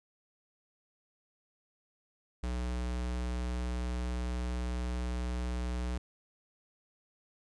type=tone; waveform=square; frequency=61.1 Hz; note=B1; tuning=18 cents flat; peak=-33 dBFS; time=2.43-5.98 s; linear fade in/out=5 ms; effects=resampled to 22050 Hz + 12-bit